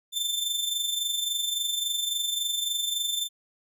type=tone with amplitude modulation; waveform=sawtooth; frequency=3552 Hz; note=A7; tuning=16 cents sharp; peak=-21 dBFS; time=0.12-3.29 s; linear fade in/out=50 ms; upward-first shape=sine; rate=23.6 Hz; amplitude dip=55%; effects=none